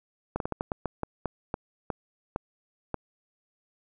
slowing click train, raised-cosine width 1 ms, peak -15 dBFS, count 13, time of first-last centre 0.36-2.943 s, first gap 42 ms, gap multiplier 1.27, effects none

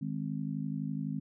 harmonic tone, 51.91 Hz, G#1, in tune, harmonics 3 / 4 / 5, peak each -36 / -37 / -38 dBFS, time 0.01-1.2 s, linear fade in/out 10 ms, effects none

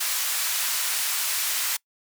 white band-pass noise, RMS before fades -26 dBFS, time 0-1.77 s, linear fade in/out 10 ms, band 1100 to 16000 Hz, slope 12 dB/octave, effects noise-tail reverb RT60 0.1 s tail -24 dB re dry

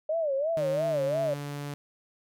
sine tone with vibrato, 599 Hz, D5, 34 cents sharp, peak -25 dBFS, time 0.09-1.34 s, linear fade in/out 5 ms, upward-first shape sine, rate 2.9 Hz, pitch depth 190 cents each way
sawtooth tone with pitch glide, 153.6 to 144.14 Hz, D#3 to D3, -22 to -32 cents, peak -30 dBFS, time 0.57-1.74 s, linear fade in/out 0 ms, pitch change -110 cents, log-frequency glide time 0.87-0.99 s
effects none

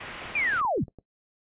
white low-pass noise, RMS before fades -40 dBFS, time 0-0.61 s, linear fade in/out 10 ms, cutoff 2900 Hz, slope 24 dB/octave
clicks, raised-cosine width 2 ms, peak -32 dBFS, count 8, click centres 0.256 / 0.427 / 0.535 / 0.614 / 0.65 / 0.779 / 0.882 / 0.987 s
sine linear sweep, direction down, 2477 to 84.4 Hz, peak -23 dBFS, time 0.35-0.84 s, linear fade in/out 5 ms
effects noise-tail reverb RT60 0.1 s tail -18 dB re dry + resampled to 8000 Hz

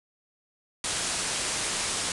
white low-pass noise, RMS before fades -30 dBFS, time 0.84-2.12 s, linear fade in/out 2 ms, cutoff 10000 Hz, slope 96 dB/octave, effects none

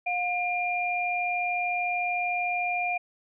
sine tone pair together, 713.5 / 2400 Hz, F5 / D7, +37 / +37 cents, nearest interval octave + major sixth, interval 2100 cents, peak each -28 dBFS, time 0.06-2.98 s, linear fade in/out 10 ms, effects none

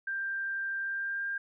sine tone with pitch glide, 1583 to 1599.5 Hz, G6 to G6, +17 to +34 cents, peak -31 dBFS, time 0.07-1.38 s, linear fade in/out 5 ms, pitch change +17 cents, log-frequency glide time 0.82-1.27 s, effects none

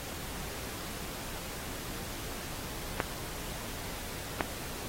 clicks, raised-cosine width 0.5 ms, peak -12 dBFS, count 2, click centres 3.002 / 4.408 s, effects pink hiss -41 dBFS RMS until 4.88 s + AAC 48 kbps

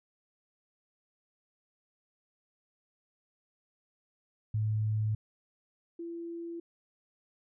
sine tone pair in turn, 107.9 / 337.8 Hz, A2 / E4, -33 / +42 cents, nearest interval octave + minor sixth, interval 1975 cents, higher second, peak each -27 / -37 dBFS, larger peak first, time 4.54-5.15 / 5.99-6.6 s, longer neither, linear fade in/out 5 ms, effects none

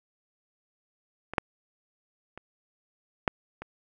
clicks, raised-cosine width 0.5 ms, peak -21 / -6 / -26 / -7 / -23 dBFS, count 5, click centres 1.336 / 1.382 / 2.376 / 3.278 / 3.62 s, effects none

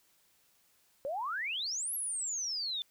sine exponential two-way sweep, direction up then down, 527 to 11570 to 3495 Hz, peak -33 dBFS, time 1.05-2.82 s, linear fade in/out 0 ms, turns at 1.94 s, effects white hiss -69 dBFS RMS until 2.9 s

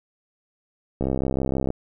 click train, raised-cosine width 2 ms, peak -11 dBFS, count 47, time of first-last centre 1.01-1.704 s, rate 66.3 Hz, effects none

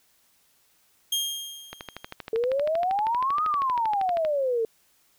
sawtooth tone with exponential decay, 3224 Hz, G7, 48 cents sharp, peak -19 dBFS, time 1.12-2.14 s, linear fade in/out 5 ms, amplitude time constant 220 ms
click train, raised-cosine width 0.3 ms, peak -19 dBFS, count 33, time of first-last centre 1.73-4.25 s, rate 12.7 Hz
sine exponential two-way sweep, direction up then down, 440 to 1276 to 440 Hz, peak -22 dBFS, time 2.33-4.65 s, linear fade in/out 2 ms, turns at 3.45 s
effects white hiss -64 dBFS RMS until 5.18 s

